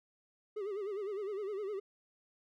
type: tone with vibrato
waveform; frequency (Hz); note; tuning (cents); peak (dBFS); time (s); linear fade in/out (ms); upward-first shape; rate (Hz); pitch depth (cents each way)
triangle; 404.6; G#4; -45; -34; 0.56-1.8; 10; sine; 9.8; 110
effects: none